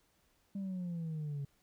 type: exponential sweep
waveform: sine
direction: down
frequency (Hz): 200 to 138.59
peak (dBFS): -34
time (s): 0.55-1.45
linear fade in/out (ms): 5
effects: tanh soft clip ceiling -35 dBFS + pink hiss -73 dBFS RMS until 1.62 s